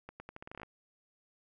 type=accelerating click train; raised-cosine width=0.5 ms; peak=-30 dBFS; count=12; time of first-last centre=0.09-0.632 s; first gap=110 ms; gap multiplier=0.82; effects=none